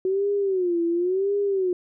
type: tone with vibrato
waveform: sine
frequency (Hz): 370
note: F#4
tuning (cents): 0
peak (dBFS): -20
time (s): 0.05-1.73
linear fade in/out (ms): 2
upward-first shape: sine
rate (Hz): 0.94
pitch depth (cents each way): 160
effects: none